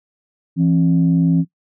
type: tone pair together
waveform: sine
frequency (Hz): 167.64 / 269.2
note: E3 / C4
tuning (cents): +29 / +49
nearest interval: minor sixth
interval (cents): 820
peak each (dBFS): -12 / -16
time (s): 0.56-1.45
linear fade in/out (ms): 50
effects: noise-tail reverb RT60 0.1 s tail -18 dB re dry + tanh soft clip ceiling -5 dBFS